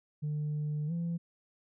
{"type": "tone with pitch glide", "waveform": "sine", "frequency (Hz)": [150, 169.34], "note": ["D3", "E3"], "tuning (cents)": [37, 47], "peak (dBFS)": -29, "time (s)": [0.22, 1.18], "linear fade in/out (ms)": 20, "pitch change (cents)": 210, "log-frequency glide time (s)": [0.87, 0.92], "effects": ["tanh soft clip ceiling -29 dBFS"]}